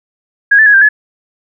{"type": "tone with pitch steps", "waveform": "sine", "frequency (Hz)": [1645, 1756, 1668, 1583, 1706], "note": ["G#6", "A6", "G#6", "G6", "G#6"], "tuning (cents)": [-17, -4, 7, 17, 46], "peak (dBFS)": -3, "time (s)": [0.51, 0.89], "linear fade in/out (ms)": 10, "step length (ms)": 76, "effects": []}